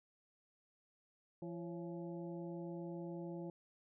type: harmonic tone with a mistuned harmonic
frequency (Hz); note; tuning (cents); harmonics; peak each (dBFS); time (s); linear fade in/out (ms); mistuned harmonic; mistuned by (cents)
170.4; F3; -42; 1 / 2 / 3 / 4 / 5; -46 / -46 / -52 / -58 / -59; 1.42-3.5; 2; 3; +120
effects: none